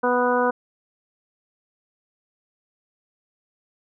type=harmonic tone; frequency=246.9 Hz; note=B3; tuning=in tune; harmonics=1 / 2 / 3 / 4 / 5 / 6; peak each=-26 / -21 / -27 / -24 / -28 / -27 dBFS; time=0.03-0.51 s; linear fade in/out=10 ms; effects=none